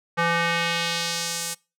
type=tone with band-pass filter sweep; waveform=square; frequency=169.2 Hz; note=E3; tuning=45 cents sharp; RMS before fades=-25 dBFS; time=0.17-1.55 s; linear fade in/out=20 ms; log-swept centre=1400 to 8900 Hz; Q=1.2; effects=noise-tail reverb RT60 0.3 s tail -24 dB re dry